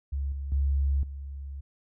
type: tone with level steps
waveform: sine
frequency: 69.3 Hz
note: C#2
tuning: in tune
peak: -27 / -31 / -22 / -35 dBFS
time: 0.12-1.61 s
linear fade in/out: 10 ms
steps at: 0.32 / 0.52 / 1.03 s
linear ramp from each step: 2 ms
effects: none